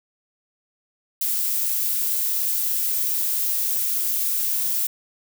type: noise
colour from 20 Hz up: violet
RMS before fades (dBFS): -23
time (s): 1.21-4.87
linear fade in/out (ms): 5
effects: none